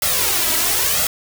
white noise with flanger, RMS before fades -18 dBFS, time 0.02-1.07 s, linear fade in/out 2 ms, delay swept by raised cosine 1.5 to 3.1 ms, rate 1 Hz, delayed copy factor +0.75, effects none

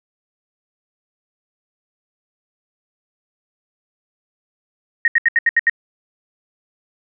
sine tone bursts, 1864.7 Hz, A#6, in tune, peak -10 dBFS, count 7, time 5.05-5.697 s, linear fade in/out 2 ms, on 29 ms, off 74 ms, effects none

